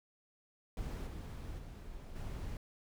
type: noise with level steps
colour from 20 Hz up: brown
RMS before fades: -40 / -44 / -48 / -42 dBFS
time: 0.77-2.57 s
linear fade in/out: 2 ms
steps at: 1.06 / 1.58 / 2.15 s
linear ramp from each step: 10 ms
effects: none